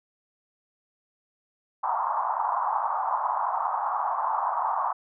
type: band-pass noise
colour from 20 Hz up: white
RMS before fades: -27 dBFS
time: 1.83-4.93 s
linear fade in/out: 10 ms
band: 770 to 1100 Hz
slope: 48 dB/octave
effects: none